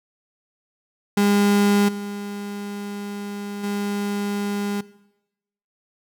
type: tone with level steps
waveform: 35% pulse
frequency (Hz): 203.2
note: G#3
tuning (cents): -38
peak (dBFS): -14 / -28 / -22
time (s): 1.17-4.81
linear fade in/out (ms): 5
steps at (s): 1.88 / 3.63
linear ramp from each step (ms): 10
effects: noise-tail reverb RT60 0.9 s tail -19 dB re dry